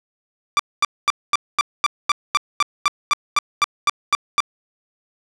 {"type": "tone bursts", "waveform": "sawtooth", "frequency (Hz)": 1174, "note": "D6", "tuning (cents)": -1, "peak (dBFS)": -9, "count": 16, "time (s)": [0.57, 4.404], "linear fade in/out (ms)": 0, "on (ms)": 24, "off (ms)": 230, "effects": ["low-pass 6000 Hz 12 dB/octave"]}